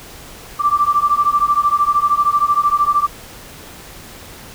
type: beating tone pair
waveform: sine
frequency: 1167 / 1180 Hz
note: D6 / D6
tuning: -11 / +8 cents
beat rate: 13 Hz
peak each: -15 dBFS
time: 0.59-3.07 s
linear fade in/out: 20 ms
effects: pink hiss -37 dBFS RMS until 4.54 s